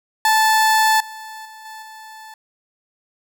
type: tone with level steps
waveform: 30% pulse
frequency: 876 Hz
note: A5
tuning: 8 cents flat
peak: -10 / -30 / -35 / -31 / -34 dBFS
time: 0.25-2.34 s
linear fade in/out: 2 ms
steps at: 1 / 1.45 / 1.65 / 1.82 s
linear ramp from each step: 5 ms
effects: none